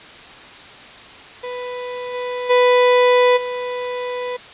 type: tone with level steps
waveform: 35% pulse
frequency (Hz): 495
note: B4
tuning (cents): +4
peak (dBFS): -24 / -21 / -9 / -21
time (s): 1.43-4.37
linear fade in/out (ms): 10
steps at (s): 2.13 / 2.49 / 3.36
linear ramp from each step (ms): 20
effects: white hiss -39 dBFS RMS until 4.53 s + resampled to 8000 Hz